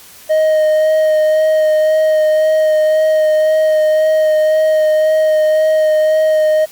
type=tone with vibrato; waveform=triangle; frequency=622.3 Hz; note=D#5; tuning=in tune; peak=-7 dBFS; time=0.29-6.66 s; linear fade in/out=20 ms; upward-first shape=sine; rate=1.9 Hz; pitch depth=12 cents each way; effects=white hiss -39 dBFS RMS until 6.71 s + Opus 48 kbps